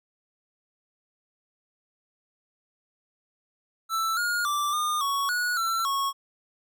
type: tone with pitch steps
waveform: square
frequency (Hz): 1325 / 1428 / 1172 / 1215 / 1114 / 1460 / 1346 / 1101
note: E6 / F6 / D6 / D#6 / C#6 / F#6 / E6 / C#6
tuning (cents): +9 / +38 / -4 / -42 / +8 / -24 / +36 / -12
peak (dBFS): -25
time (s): 3.89-6.13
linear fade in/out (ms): 50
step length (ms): 280
effects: none